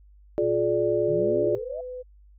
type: chord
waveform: sine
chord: D diminished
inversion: first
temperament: just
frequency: 352.4 / 422.9 / 587.3 Hz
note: F4 / Ab4 / D5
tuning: +16 / +31 / 0 cents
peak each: -25 dBFS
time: 0.38-1.55 s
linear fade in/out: 0 ms
type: tone with pitch glide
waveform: triangle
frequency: 120.7 to 116.66 Hz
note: B2 to A#2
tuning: -39 to +2 cents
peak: -35 dBFS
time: 0.41-1.59 s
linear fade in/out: 20 ms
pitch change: -59 cents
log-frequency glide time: 0.74-0.92 s
type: exponential sweep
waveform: sine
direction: up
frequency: 138.59 to 682 Hz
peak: -32 dBFS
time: 1.08-1.81 s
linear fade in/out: 5 ms
type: tone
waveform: sine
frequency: 503 Hz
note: B4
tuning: 32 cents sharp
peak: -33 dBFS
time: 1.19-2.03 s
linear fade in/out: 20 ms
effects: added 50 Hz sine -50 dBFS peak until 2.38 s